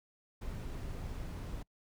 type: noise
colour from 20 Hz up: brown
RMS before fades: -41 dBFS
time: 0.41-1.63 s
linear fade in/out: 10 ms
effects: noise-tail reverb RT60 0.1 s tail -26 dB re dry